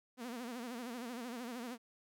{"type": "tone with vibrato", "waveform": "sawtooth", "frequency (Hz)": 241.3, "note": "B3", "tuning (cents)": -40, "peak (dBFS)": -38, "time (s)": [0.17, 1.78], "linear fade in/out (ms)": 50, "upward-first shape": "sine", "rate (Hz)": 13, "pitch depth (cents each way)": 110, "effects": []}